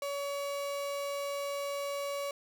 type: tone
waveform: 35% pulse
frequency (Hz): 565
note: C#5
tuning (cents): +33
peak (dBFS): -32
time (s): 0.02-2.31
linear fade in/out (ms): 2
effects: none